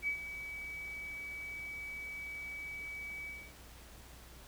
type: tone with ADSR envelope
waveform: sine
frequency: 2282 Hz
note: C#7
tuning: 50 cents sharp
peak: -30 dBFS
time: 0.02-3.53 s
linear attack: 55 ms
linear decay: 95 ms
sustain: -11 dB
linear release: 260 ms
effects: added 60 Hz sine -56 dBFS peak until 4.47 s + pink hiss -56 dBFS RMS until 4.47 s

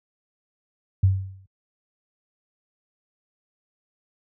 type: tone with exponential decay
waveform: sine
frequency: 95.6 Hz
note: G2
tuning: 43 cents flat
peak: -11 dBFS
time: 1.03-1.46 s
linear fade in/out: 5 ms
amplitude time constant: 92 ms
effects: high-pass 60 Hz 12 dB/octave

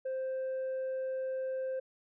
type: tone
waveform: sine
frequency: 523.3 Hz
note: C5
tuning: in tune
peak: -30 dBFS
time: 0.05-1.8 s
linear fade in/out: 10 ms
effects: tanh soft clip ceiling -32 dBFS

